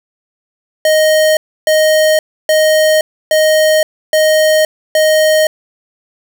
square tone bursts, 622.3 Hz, D#5, in tune, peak -8 dBFS, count 6, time 0.85-5.47 s, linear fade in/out 2 ms, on 520 ms, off 300 ms, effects none

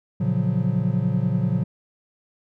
triangle chord, Gb major seventh, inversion first, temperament equal with one note detuned, 116.54 / 140.77 / 174.61 / 185 Hz, Bb2 / Db3 / F3 / Gb3, 0 / +27 / 0 / 0 cents, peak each -23 dBFS, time 0.2-1.64 s, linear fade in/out 10 ms, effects none

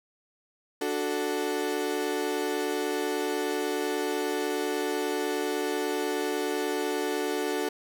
35% pulse chord, D major, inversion none, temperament equal, 293.7 / 370 / 440 Hz, D4 / F#4 / A4, 0 / 0 / 0 cents, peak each -31 / -30 / -29 dBFS, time 0.81-7.69 s, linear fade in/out 5 ms, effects none

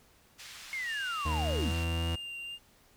white band-pass noise, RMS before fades -48 dBFS, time 0.38-1.85 s, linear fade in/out 20 ms, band 1400 to 5200 Hz, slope 12 dB/octave
sine linear sweep, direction down, 2182 to 136.9 Hz, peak -33 dBFS, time 0.73-1.72 s, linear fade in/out 0 ms
triangle tone with vibrato, 2800 Hz, F7, 4 cents sharp, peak -37 dBFS, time 0.85-2.59 s, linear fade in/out 50 ms, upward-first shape triangle, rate 1.8 Hz, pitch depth 21 cents each way
40% pulse tone with pitch glide, 77.78 to 83.36 Hz, D#2 to E2, 0 to +20 cents, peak -29 dBFS, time 1.25-2.16 s, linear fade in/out 10 ms, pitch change +120 cents, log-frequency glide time 1.62-1.74 s
effects pink hiss -63 dBFS RMS until 2.96 s

